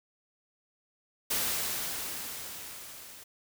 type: noise with level ramp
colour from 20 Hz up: white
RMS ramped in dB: -29 to -49 dBFS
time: 1.3-3.24 s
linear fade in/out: 10 ms
effects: none